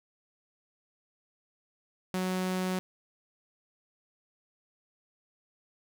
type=tone; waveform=sawtooth; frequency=185 Hz; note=F#3; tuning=in tune; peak=-25 dBFS; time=2.14-2.79 s; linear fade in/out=0 ms; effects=none